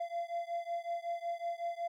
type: beating tone pair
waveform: triangle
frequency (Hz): 683 / 688.4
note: F5 / F5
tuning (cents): -39 / -25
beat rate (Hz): 5.4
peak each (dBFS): -36 / -37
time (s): 0-1.88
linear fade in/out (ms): 10
effects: none